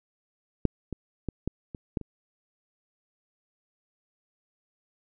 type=clicks; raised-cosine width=3 ms; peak=-8 / -20 / -17 / -15 / -24 / -14 / -26 dBFS; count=7; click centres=0.653 / 0.927 / 1.287 / 1.476 / 1.748 / 1.972 / 2.013 s; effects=none